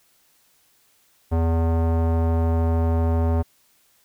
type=tone with low-pass filter; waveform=square; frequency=82.41 Hz; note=E2; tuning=in tune; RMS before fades=-20 dBFS; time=1.31-3.43 s; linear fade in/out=20 ms; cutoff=810 Hz; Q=1.3; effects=white hiss -61 dBFS RMS until 4.04 s